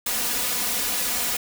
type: noise with comb filter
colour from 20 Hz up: white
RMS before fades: -25 dBFS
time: 0.06-1.37 s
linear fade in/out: 5 ms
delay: 4.1 ms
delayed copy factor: +0.75
effects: none